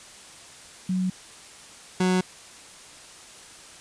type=tone pair in turn; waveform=sine / 30% pulse; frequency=185 / 184.03 Hz; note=F#3 / F#3; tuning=0 / -9 cents; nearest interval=unison; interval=9 cents; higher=first; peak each=-22 / -17 dBFS; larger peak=second; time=0.89-1.1 / 2-2.21 s; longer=neither; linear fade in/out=5 ms; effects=white hiss -46 dBFS RMS until 3.8 s + resampled to 22050 Hz